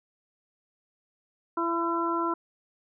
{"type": "harmonic tone", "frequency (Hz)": 336.5, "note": "E4", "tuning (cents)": 36, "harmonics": [1, 2, 3, 4], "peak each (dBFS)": [-29, -37, -29, -31], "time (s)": [1.57, 2.34], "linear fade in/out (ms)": 5, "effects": []}